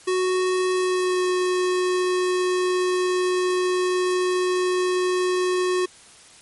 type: tone with pitch glide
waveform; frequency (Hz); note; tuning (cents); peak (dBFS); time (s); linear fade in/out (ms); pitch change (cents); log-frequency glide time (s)
square; 369.1 to 364.9; F#4 to F#4; -4 to -24; -20; 0.07-5.86; 10; -20; 0.72-1.26
effects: white hiss -48 dBFS RMS until 6.41 s + MP3 48 kbps